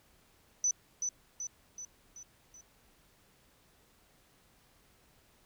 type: tone with echo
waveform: sine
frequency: 5990 Hz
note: F#8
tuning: 20 cents sharp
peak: -26 dBFS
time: 0.64-0.71 s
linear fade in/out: 2 ms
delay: 380 ms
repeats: 5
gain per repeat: -5 dB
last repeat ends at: 2.61 s
effects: pink hiss -66 dBFS RMS until 5.45 s